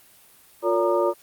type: tone cluster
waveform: sine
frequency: 354.2 / 459.1 / 571 / 933 / 1211 Hz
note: F4 / A#4 / D5 / A#5 / D#6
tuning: +24 / -26 / -49 / +1 / -47 cents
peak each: -23 / -27 / -22 / -27 / -29 dBFS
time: 0.62-1.14 s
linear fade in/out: 50 ms
effects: white hiss -53 dBFS RMS until 1.22 s + Opus 32 kbps